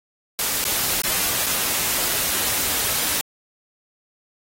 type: noise with dropouts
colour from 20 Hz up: white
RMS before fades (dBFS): -22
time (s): 0.39-3.21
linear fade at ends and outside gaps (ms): 0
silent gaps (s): 0.641-0.652 / 1.018-1.037 / 1.461-1.465
effects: AAC 48 kbps